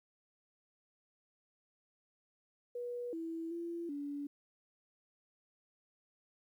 sine tone with pitch steps, 484.9 / 328.5 / 339.6 / 286.6 Hz, B4 / E4 / F4 / D4, -32 / -6 / -48 / -42 cents, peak -38 dBFS, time 2.75-4.27 s, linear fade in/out 5 ms, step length 380 ms, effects 12-bit

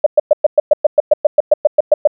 sine tone bursts, 599 Hz, D5, 34 cents sharp, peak -3 dBFS, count 16, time 0.04-2.074 s, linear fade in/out 5 ms, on 24 ms, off 110 ms, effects none

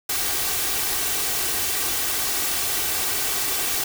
white noise with comb filter, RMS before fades -24 dBFS, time 0.09-3.84 s, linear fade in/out 5 ms, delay 2.6 ms, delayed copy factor +0.5, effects none

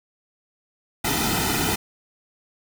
pink noise with comb filter, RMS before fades -23 dBFS, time 1.04-1.76 s, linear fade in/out 10 ms, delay 1.8 ms, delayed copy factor -0.9, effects none

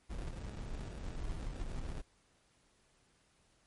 brown noise with sample-and-hold, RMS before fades -41 dBFS, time 0.09-2.02 s, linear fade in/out 20 ms, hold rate 1050 Hz, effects pink hiss -71 dBFS RMS until 3.66 s + MP3 48 kbps

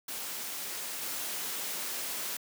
white noise with level steps, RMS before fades -38 / -36 dBFS, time 0.08-2.37 s, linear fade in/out 5 ms, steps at 1.01 s, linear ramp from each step 10 ms, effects high-pass 200 Hz 12 dB/octave

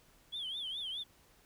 sine tone with vibrato, 3297 Hz, G#7, 13 cents flat, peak -36 dBFS, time 0.32-1.04 s, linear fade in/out 20 ms, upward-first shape triangle, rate 4.8 Hz, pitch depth 180 cents each way, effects tanh soft clip ceiling -34 dBFS + pink hiss -65 dBFS RMS until 1.45 s

